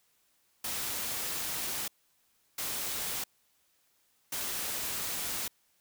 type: noise bursts at uneven times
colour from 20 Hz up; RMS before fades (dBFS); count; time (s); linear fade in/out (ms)
white; -35; 3; 0.64-1.88 / 2.58-3.24 / 4.32-5.48; 5
effects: white hiss -71 dBFS RMS until 5.8 s